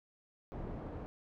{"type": "low-pass noise", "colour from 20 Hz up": "pink", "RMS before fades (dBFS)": -43, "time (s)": [0.52, 1.06], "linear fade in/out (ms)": 0, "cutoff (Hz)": 730, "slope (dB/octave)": 12, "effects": []}